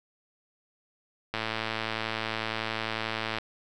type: click train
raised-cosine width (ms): 0.3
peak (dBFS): -14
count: 228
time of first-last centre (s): 1.34-3.385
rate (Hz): 111
effects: none